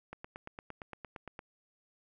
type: click train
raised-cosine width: 0.5 ms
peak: -28 dBFS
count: 12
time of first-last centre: 0.13-1.391 s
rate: 8.72 Hz
effects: none

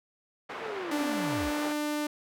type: band-pass noise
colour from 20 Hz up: pink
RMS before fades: -39 dBFS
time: 0.49-1.73 s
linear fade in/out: 10 ms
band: 460 to 2000 Hz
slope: 12 dB/octave
type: linear sweep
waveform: triangle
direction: down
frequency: 469.4 to 42.54 Hz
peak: -33 dBFS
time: 0.6-1.52 s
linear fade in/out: 50 ms
type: tone with pitch glide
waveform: sawtooth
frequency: 293.7 to 298 Hz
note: D4 to D4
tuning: 0 to +25 cents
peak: -25 dBFS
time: 0.91-2.07 s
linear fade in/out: 5 ms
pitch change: +25 cents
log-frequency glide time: 1.27-1.69 s
effects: none

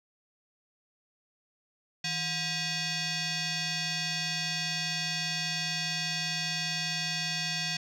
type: tone with frequency modulation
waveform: sine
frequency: 1046.5 Hz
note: C6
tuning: in tune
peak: -28 dBFS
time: 2.04-7.77 s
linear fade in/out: 5 ms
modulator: 885 Hz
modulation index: 5.7
effects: tanh soft clip ceiling -26 dBFS

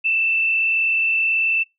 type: tone with frequency modulation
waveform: sine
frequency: 2659 Hz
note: E7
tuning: 14 cents sharp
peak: -16 dBFS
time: 0.04-1.64 s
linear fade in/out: 20 ms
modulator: 38.5 Hz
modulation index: 0.99
effects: noise-tail reverb RT60 0.2 s tail -25 dB re dry

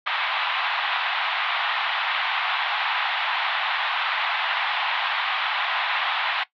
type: band-pass noise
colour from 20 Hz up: pink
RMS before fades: -25 dBFS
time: 0.06-6.44 s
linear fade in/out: 10 ms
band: 760 to 3700 Hz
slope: 48 dB/octave
effects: noise-tail reverb RT60 0.1 s tail -17 dB re dry

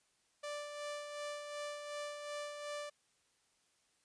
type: tone with tremolo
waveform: sawtooth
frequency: 587.3 Hz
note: D5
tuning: in tune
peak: -36 dBFS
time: 0.43-2.9 s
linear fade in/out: 10 ms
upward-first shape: sine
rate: 2.7 Hz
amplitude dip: 45%
effects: white hiss -75 dBFS RMS until 4.04 s + resampled to 22050 Hz

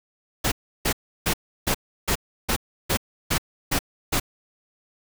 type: noise bursts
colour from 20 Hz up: pink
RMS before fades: -22 dBFS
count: 10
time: 0.44-4.2 s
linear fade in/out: 10 ms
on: 79 ms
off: 330 ms
effects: none

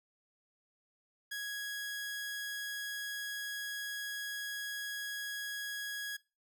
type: tone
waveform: sawtooth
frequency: 1661.2 Hz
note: G#6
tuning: in tune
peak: -34 dBFS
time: 1.31-6.17 s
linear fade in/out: 10 ms
effects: noise-tail reverb RT60 0.3 s tail -22 dB re dry

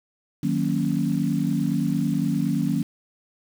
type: chord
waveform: sine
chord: D# minor seventh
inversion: none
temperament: equal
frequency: 155.56 / 185 / 233.1 / 277.2 Hz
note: D#3 / F#3 / A#3 / C#4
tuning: 0 / 0 / 0 / 0 cents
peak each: -26 dBFS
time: 0.43-2.83 s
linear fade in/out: 5 ms
effects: 7-bit

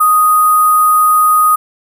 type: tone with sample-and-hold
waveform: sine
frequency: 1244.5 Hz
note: D#6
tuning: in tune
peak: -6 dBFS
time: 0-1.56 s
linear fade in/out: 10 ms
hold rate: 11025 Hz
effects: none

